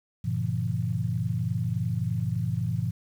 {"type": "chord", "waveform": "sine", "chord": "G diminished seventh", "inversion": "none", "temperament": "just", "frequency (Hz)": [98, 117.6, 141.12, 169.34], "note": ["G2", "Bb2", "Db3", "Fb3"], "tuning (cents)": [0, 16, 31, 47], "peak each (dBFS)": [-32, -28, -34, -31], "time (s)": [0.24, 2.91], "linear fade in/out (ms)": 10, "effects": ["9-bit"]}